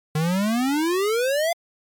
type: exponential sweep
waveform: square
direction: up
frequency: 150 to 698.5 Hz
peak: -20 dBFS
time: 0.15-1.53 s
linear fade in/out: 5 ms
effects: MP3 96 kbps